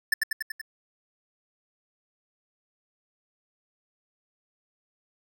square tone with echo, 1760 Hz, A6, in tune, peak -19 dBFS, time 0.12-0.14 s, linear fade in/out 5 ms, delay 95 ms, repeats 5, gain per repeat -3 dB, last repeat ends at 0.615 s, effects none

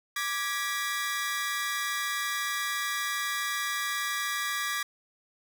sawtooth chord, G# diminished, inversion second, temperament equal with one note detuned, 1174.7 / 1661.2 / 1947.2 Hz, D6 / G#6 / B6, 0 / 0 / -25 cents, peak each -30 dBFS, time 0.16-4.83 s, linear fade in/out 5 ms, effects none

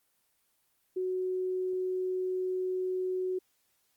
sine tone, 370 Hz, F#4, in tune, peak -29 dBFS, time 0.96-3.39 s, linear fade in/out 10 ms, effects white hiss -73 dBFS RMS until 3.96 s + Opus 24 kbps

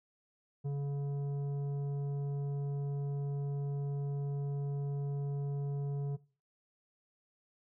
sine tone with tanh clipping, 141.5 Hz, C#3, 36 cents sharp, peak -34 dBFS, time 0.64-6.17 s, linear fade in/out 20 ms, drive 9 dB, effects noise-tail reverb RT60 0.4 s tail -21 dB re dry

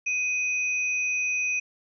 sine tone pair together, 2500 / 5946 Hz, D#7 / F#8, +8 / +8 cents, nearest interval octave + minor third, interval 1500 cents, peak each -24 / -35 dBFS, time 0.06-1.6 s, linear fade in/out 10 ms, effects none

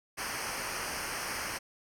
pink noise with comb filter, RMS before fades -36 dBFS, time 0.17-1.59 s, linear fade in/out 20 ms, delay 0.27 ms, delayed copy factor -0.8, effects low-pass 12000 Hz 12 dB/octave

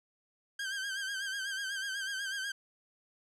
sawtooth tone with vibrato, 1581 Hz, G6, 14 cents sharp, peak -31 dBFS, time 0.59-2.52 s, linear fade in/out 5 ms, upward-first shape sine, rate 8.1 Hz, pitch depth 63 cents each way, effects low-pass 9000 Hz 12 dB/octave + 12-bit

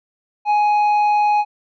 sine tone with tanh clipping, 835 Hz, G#5, 9 cents sharp, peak -14 dBFS, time 0.45-1.45 s, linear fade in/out 50 ms, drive 6 dB, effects none

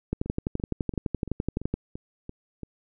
two click trains, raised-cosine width 3 ms, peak -23 / -13 dBFS, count 8 / 20, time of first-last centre 0.26-2.633 / 0.13-1.74 s, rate 2.95 / 11.8 Hz, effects none

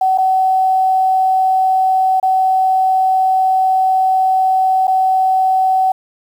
sine tone with dropouts, 756 Hz, F#5, 37 cents sharp, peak -10 dBFS, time 0.01-5.92 s, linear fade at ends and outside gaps 5 ms, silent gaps 0.177-0.183 / 2.2-2.228 / 4.871-4.878 s, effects 7-bit

